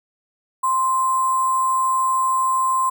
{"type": "tone with sample-and-hold", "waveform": "sine", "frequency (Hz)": 1046.5, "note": "C6", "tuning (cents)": 0, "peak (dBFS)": -16, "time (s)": [0.63, 2.9], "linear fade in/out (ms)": 10, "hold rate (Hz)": 8820, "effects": []}